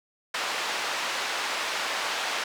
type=band-pass noise; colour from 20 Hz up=pink; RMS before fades=-30 dBFS; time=0.34-2.44 s; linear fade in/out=5 ms; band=810 to 4900 Hz; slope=12 dB/octave; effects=none